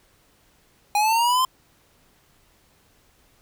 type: linear sweep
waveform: square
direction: up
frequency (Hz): 817 to 1046.5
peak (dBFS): -18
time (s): 0.95-1.45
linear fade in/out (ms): 2
effects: pink hiss -60 dBFS RMS until 3.41 s